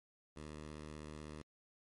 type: tone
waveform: 10% pulse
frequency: 76 Hz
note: D#2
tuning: 40 cents flat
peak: -39 dBFS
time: 0.36-1.42 s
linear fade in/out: 5 ms
effects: MP3 48 kbps